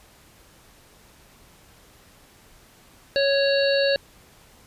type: harmonic tone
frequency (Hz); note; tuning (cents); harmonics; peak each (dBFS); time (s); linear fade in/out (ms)
554.4; C#5; 0; 1 / 3 / 5 / 7 / 8; -19 / -27 / -31 / -30 / -28; 3.16-3.96; 0
effects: pink hiss -53 dBFS RMS until 4.66 s + resampled to 32000 Hz